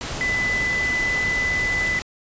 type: tone in noise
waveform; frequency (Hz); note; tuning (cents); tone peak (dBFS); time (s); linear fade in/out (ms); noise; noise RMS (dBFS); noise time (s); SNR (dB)
sine; 2000; B6; +21; -20; 0.21-1.99; 0; pink; -29; 0.01-2.02; +6
effects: resampled to 16000 Hz